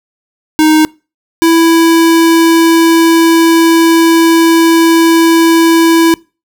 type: tone pair in turn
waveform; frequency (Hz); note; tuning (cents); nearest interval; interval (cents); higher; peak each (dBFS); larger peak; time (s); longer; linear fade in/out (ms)
square; 311.1 / 330.4; D#4 / E4; 0 / +4; minor second; 104; second; -5; neither; 0.59-0.85 / 1.42-6.14; second; 0
effects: noise-tail reverb RT60 0.3 s tail -24 dB re dry